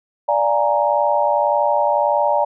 sine chord, Bb dominant seventh, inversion first, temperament equal, 587.3 / 698.5 / 830.6 / 932.3 Hz, D5 / F5 / Ab5 / Bb5, 0 / 0 / 0 / 0 cents, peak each -18 / -23 / -20 / -19 dBFS, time 0.28-2.45 s, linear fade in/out 10 ms, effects none

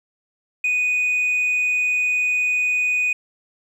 sine tone, 2483 Hz, D#7, 4 cents flat, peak -15 dBFS, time 0.64-3.13 s, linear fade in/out 5 ms, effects tanh soft clip ceiling -16 dBFS + 9-bit

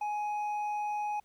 sine tone with hard clipping, 836 Hz, G#5, 11 cents sharp, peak -32 dBFS, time 0.01-1.2 s, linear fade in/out 5 ms, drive 4 dB, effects pink hiss -71 dBFS RMS until 1.24 s

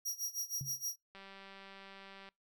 sawtooth tone with tremolo, 5690 Hz, F8, 31 cents sharp, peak -32 dBFS, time 0.05-0.96 s, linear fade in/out 10 ms, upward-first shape sine, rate 6.4 Hz, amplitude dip 90%
sine tone with exponential decay, 137 Hz, C#3, 20 cents flat, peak -36 dBFS, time 0.61-0.84 s, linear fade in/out 0 ms, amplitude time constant 48 ms
click train, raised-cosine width 0.3 ms, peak -37 dBFS, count 223, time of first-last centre 1.15-2.288 s, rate 195 Hz
effects noise-tail reverb RT60 0.2 s tail -26 dB re dry

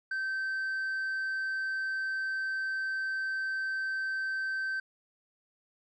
triangle tone with tanh clipping, 1550 Hz, G6, 20 cents flat, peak -31 dBFS, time 0.11-4.8 s, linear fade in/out 5 ms, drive 7 dB, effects none

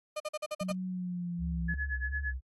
35% pulse tone bursts, 608 Hz, D#5, 40 cents flat, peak -31 dBFS, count 7, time 0.16-0.724 s, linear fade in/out 10 ms, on 42 ms, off 45 ms
sine tone with pitch glide, 185 to 168.67 Hz, F#3 to E3, 0 to +40 cents, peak -33 dBFS, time 0.61-1.74 s, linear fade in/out 0 ms, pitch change -160 cents, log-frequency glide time 0.86-1.52 s
sine tone with vibrato, 67.3 Hz, C2, 49 cents sharp, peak -33 dBFS, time 1.38-2.41 s, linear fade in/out 50 ms, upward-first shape sine, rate 2.8 Hz, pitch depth 87 cents each way
sine tone with tremolo, 1701 Hz, G#6, 41 cents sharp, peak -31 dBFS, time 1.68-2.34 s, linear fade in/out 10 ms, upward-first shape sine, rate 8.8 Hz, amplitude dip 95%
effects AAC 32 kbps

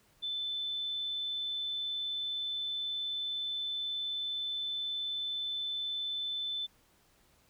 sine tone, 3521 Hz, A7, in tune, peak -33 dBFS, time 0.22-6.67 s, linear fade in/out 20 ms, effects pink hiss -67 dBFS RMS until 7.49 s

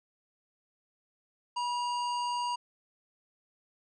harmonic tone with a mistuned harmonic, 942 Hz, A#5, 18 cents sharp, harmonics 1 / 3 / 5 / 7 / 9, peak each -30 / -41 / -43 / -50 / -52 dBFS, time 1.56-2.56 s, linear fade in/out 10 ms, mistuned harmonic 1, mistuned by +52 cents, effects none

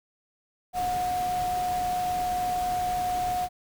sine tone in noise, 725 Hz, F#5, 35 cents flat, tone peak -25 dBFS, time 0.73-3.49 s, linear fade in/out 50 ms, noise pink, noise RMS -38 dBFS, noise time 0.73-3.49 s, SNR +10 dB, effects none

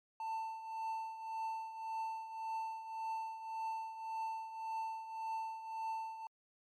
triangle tone with tremolo, 891 Hz, A5, 22 cents sharp, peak -34 dBFS, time 0.2-6.27 s, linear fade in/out 2 ms, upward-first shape triangle, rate 1.8 Hz, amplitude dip 70%, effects MP3 64 kbps

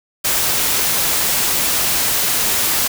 white noise, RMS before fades -17 dBFS, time 0.24-2.88 s, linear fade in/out 10 ms, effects none

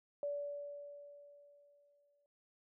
sine tone with exponential decay, 576 Hz, D5, 34 cents flat, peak -35 dBFS, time 0.23-2.26 s, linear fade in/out 1 ms, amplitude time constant 440 ms, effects none

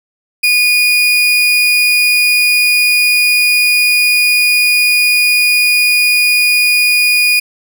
35% pulse tone, 2456 Hz, D#7, 23 cents flat, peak -6 dBFS, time 0.43-7.4 s, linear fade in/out 10 ms, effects none

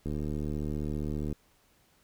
click train, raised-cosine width 3 ms, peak -22 dBFS, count 96, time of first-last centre 0.06-1.327 s, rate 75 Hz, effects pink hiss -66 dBFS RMS until 2.03 s

